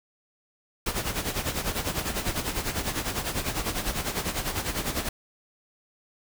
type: noise with tremolo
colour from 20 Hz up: pink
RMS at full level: -27 dBFS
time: 0.86-5.09 s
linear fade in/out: 5 ms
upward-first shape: sine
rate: 10 Hz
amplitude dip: 70%
effects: none